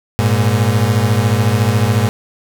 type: beating tone pair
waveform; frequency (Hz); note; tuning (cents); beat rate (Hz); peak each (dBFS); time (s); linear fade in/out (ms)
35% pulse; 102.9 / 116.9; G#2 / A#2; -16 / +5; 14; -12 / -13; 0.19-2.09; 0
effects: none